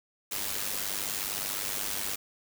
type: noise with amplitude modulation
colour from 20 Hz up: white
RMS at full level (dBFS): -30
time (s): 0.31-2.16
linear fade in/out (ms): 10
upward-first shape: sine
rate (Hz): 99.3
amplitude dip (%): 70
effects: none